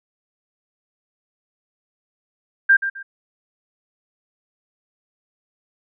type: tone with echo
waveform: sine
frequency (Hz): 1589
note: G6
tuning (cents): +23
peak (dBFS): -9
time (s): 2.69-2.77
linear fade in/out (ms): 10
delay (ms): 130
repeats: 2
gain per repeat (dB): -11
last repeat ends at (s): 3.03
effects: none